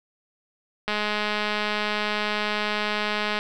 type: click train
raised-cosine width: 0.3 ms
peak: -10 dBFS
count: 528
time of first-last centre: 0.88-3.39 s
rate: 210 Hz
effects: none